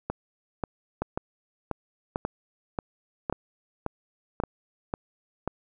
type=two click trains; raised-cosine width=1 ms; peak=-13 / -14 dBFS; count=4 / 11; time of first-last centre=1.02-4.437 / 0.1-5.476 s; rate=0.878 / 1.86 Hz; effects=none